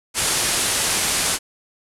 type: low-pass noise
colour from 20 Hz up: white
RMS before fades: -21 dBFS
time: 0.14-1.39 s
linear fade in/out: 50 ms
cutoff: 11000 Hz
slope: 48 dB/octave
effects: none

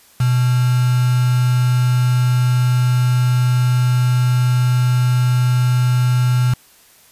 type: tone with quantisation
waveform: sine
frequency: 124.5 Hz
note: B2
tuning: 14 cents sharp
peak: -12 dBFS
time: 0.2-6.54 s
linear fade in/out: 5 ms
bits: 4
effects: white hiss -49 dBFS RMS until 7.11 s + resampled to 32000 Hz

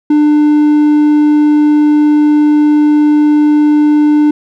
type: tone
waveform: triangle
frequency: 298.6 Hz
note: D4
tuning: 29 cents sharp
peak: -3 dBFS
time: 0.1-4.31 s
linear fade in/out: 5 ms
effects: none

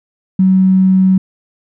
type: tone with tanh clipping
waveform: triangle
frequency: 188.3 Hz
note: F#3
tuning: 31 cents sharp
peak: -6 dBFS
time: 0.39-1.18 s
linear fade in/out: 5 ms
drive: 3 dB
effects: none

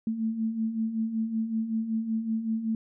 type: beating tone pair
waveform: sine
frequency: 218.9 / 224.2 Hz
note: A3 / A3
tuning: -9 / +33 cents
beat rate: 5.3 Hz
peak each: -34 / -27 dBFS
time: 0.07-2.75 s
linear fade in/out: 2 ms
effects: none

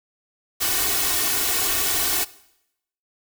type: noise with comb filter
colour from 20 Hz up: white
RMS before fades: -22 dBFS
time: 0.6-2.25 s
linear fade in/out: 20 ms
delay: 2.7 ms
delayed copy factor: +0.95
effects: noise-tail reverb RT60 0.8 s tail -19 dB re dry

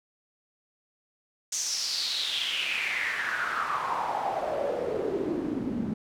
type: noise with band-pass filter sweep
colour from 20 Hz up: pink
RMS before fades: -30 dBFS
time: 1.52-5.94 s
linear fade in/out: 5 ms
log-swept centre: 6500 to 210 Hz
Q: 5.7
effects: none

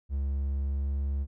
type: tone with pitch glide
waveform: triangle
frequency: 69.1 to 69.58 Hz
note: C#2 to C#2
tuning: -5 to +7 cents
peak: -25 dBFS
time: 0.09-1.27 s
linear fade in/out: 50 ms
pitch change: +12 cents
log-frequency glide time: 0.64-0.9 s
effects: none

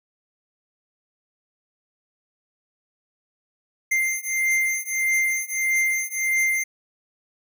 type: beating tone pair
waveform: square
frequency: 2093 / 2094.6 Hz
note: C7 / C7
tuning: 0 / +1 cents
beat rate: 1.6 Hz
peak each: -25 / -24 dBFS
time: 3.91-6.64 s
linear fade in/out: 10 ms
effects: none

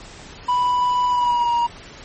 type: tone with pitch glide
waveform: triangle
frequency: 987.8 to 947.6 Hz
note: B5 to A#5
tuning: 0 to +28 cents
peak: -14 dBFS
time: 0.48-1.67 s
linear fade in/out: 10 ms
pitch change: -72 cents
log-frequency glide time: 1.09-1.51 s
effects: pink hiss -40 dBFS RMS until 2.04 s + MP3 32 kbps

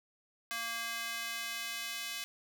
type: tone with high-pass filter sweep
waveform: square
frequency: 230.9 Hz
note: A#3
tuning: 16 cents flat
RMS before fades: -39 dBFS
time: 0.51-2.24 s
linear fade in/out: 0 ms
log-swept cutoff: 1500 to 2600 Hz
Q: 1.1
effects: none

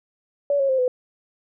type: tone with pitch steps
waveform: sine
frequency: 570 / 546.8 / 524.5 / 503.1 Hz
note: C#5 / C#5 / C5 / B4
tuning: +48 / -24 / +4 / +32 cents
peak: -17 dBFS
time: 0.5-0.88 s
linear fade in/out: 2 ms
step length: 95 ms
effects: none

